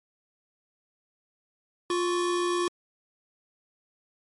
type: tone pair together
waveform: square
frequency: 351.1 / 1121 Hz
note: F4 / C#6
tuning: +9 / +19 cents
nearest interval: octave + minor sixth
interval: 2010 cents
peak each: -26 / -32 dBFS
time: 1.9-2.68 s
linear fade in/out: 2 ms
effects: MP3 48 kbps